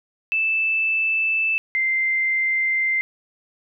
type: tone pair in turn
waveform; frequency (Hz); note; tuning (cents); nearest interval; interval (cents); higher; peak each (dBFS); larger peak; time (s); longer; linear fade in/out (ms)
sine; 2637 / 2086; E7 / C7; 0 / -6; major third; 406; first; -18; neither; 0.32-1.58 / 1.75-3.01; neither; 0
effects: none